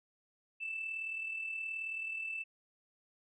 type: tone with amplitude modulation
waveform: sine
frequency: 2646 Hz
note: E7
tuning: 6 cents sharp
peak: -34 dBFS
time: 0.6-2.44 s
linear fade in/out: 20 ms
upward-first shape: sine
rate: 38.8 Hz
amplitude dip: 50%
effects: tanh soft clip ceiling -30 dBFS